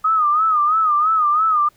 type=tone with vibrato; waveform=sine; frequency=1244.5 Hz; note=D#6; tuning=in tune; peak=-13 dBFS; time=0.04-1.69 s; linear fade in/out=10 ms; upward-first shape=sine; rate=3 Hz; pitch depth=98 cents each way; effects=pink hiss -57 dBFS RMS until 1.76 s